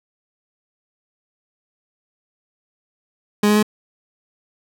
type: tone with pitch steps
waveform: 30% pulse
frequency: 207.7 / 209.9 / 212.1 Hz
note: G#3 / G#3 / G#3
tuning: 0 / +19 / +37 cents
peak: -10 dBFS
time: 3.43-3.628 s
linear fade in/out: 5 ms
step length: 66 ms
effects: none